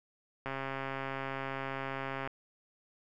click train, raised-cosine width 0.5 ms, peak -22 dBFS, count 246, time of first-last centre 0.46-2.275 s, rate 135 Hz, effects none

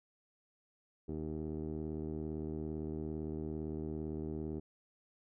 15% pulse tone with low-pass filter, 77.7 Hz, D#2, 2 cents flat, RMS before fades -40 dBFS, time 1.08-4.6 s, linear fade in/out 10 ms, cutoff 420 Hz, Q 3.6, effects none

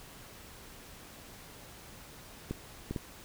clicks, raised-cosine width 3 ms, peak -21 dBFS, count 3, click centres 2.51 / 2.91 / 2.962 s, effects pink hiss -51 dBFS RMS until 3.24 s

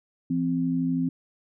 sine tone pair together, 168.24 / 260.8 Hz, E3 / C4, +36 / -5 cents, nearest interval minor sixth, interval 759 cents, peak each -27 / -24 dBFS, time 0.3-1.09 s, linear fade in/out 5 ms, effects none

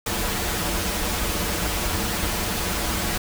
pink noise with comb filter, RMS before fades -25 dBFS, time 0.06-3.18 s, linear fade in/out 5 ms, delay 7.6 ms, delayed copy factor -0.65, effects none

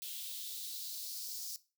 blue noise with high-pass filter sweep, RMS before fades -43 dBFS, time 0.02-1.56 s, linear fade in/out 0 ms, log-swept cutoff 3200 to 5200 Hz, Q 3.4, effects noise-tail reverb RT60 0.3 s tail -17 dB re dry

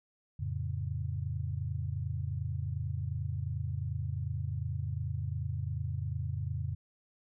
sine chord, F augmented, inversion none, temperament equal, 87.31 / 110 / 138.59 Hz, F2 / A2 / C#3, 0 / 0 / 0 cents, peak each -36 / -37 / -37 dBFS, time 0.39-6.75 s, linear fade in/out 10 ms, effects none

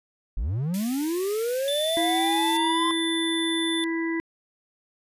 triangle linear sweep, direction up, 38.48 to 1046.5 Hz, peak -22 dBFS, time 0.37-2.91 s, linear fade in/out 0 ms
white high-pass noise, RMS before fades -38 dBFS, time 0.74-2.57 s, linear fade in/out 0 ms, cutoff 1700 Hz, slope 96 dB/octave
square tone, 3520 Hz, A7, in tune, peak -28 dBFS, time 1.68-3.84 s, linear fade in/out 0 ms
harmonic tone, 329.6 Hz, E4, in tune, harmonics 1 / 3 / 5 / 6, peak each -25 / -38 / -41 / -32 dBFS, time 1.97-4.2 s, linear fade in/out 0 ms
effects resampled to 32000 Hz

